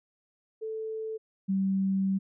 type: tone pair in turn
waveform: sine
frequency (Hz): 440 / 192.85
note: A4 / G3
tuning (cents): 0 / -28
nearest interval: octave + major second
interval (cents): 1428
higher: first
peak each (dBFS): -32 / -24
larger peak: second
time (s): 0.61-1.18 / 1.48-2.19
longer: second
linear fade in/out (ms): 20
effects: none